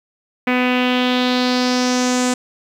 sawtooth tone with low-pass filter sweep, 250.3 Hz, B3, 23 cents sharp, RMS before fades -17 dBFS, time 0.47-2.34 s, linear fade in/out 5 ms, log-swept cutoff 2300 to 7700 Hz, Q 3.4, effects 8-bit

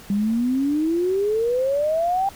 sine exponential sweep, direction up, 196.4 to 798 Hz, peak -18 dBFS, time 0.1-2.29 s, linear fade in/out 2 ms, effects pink hiss -44 dBFS RMS until 2.35 s

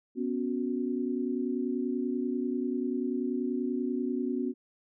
sine chord, B suspended second, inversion none, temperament equal with one note detuned, 246.9 / 277.2 / 367.4 Hz, B3 / C#4 / F#4, 0 / 0 / -12 cents, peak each -31 / -33 / -34 dBFS, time 0.15-4.54 s, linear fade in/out 50 ms, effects none

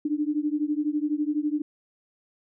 sine beating tone pair, 293.7 / 305.7 Hz, D4 / D#4, 0 / -30 cents, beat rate 12 Hz, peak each -26 / -27 dBFS, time 0.05-1.62 s, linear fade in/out 5 ms, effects none

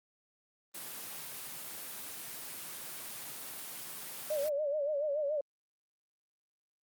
white high-pass noise, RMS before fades -43 dBFS, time 0.74-4.49 s, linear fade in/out 10 ms, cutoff 110 Hz, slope 48 dB/octave
sine tone with vibrato, 587.3 Hz, D5, in tune, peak -30 dBFS, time 4.3-5.41 s, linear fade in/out 5 ms, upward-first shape sine, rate 7 Hz, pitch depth 95 cents each way
effects Opus 24 kbps

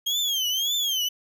35% pulse tone with vibrato, 3225 Hz, G7, 48 cents sharp, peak -21 dBFS, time 0.06-1.09 s, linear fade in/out 10 ms, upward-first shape triangle, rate 1.8 Hz, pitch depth 180 cents each way, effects none

